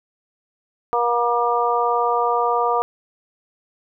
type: harmonic tone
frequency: 238.6 Hz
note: A#3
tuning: 41 cents sharp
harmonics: 2 / 3 / 4 / 5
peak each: -22 / -22 / -22 / -22 dBFS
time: 0.93-2.82 s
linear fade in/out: 0 ms
effects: none